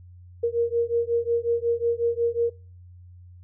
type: beating tone pair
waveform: sine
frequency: 466.2 / 471.7 Hz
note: A#4 / A#4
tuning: 0 / +20 cents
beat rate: 5.5 Hz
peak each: -24 dBFS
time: 0.43-2.5 s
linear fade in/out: 10 ms
effects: noise-tail reverb RT60 0.4 s tail -26 dB re dry + added 89 Hz sine -44 dBFS peak until 3.43 s